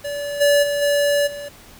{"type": "tone with level steps", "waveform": "square", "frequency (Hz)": 576, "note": "D5", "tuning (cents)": -34, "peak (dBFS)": [-25, -13, -20, -16, -30], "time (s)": [0.04, 1.49], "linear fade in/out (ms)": 10, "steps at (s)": [0.4, 0.62, 0.81, 1.26], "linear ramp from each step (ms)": 20, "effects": ["pink hiss -45 dBFS RMS until 1.79 s"]}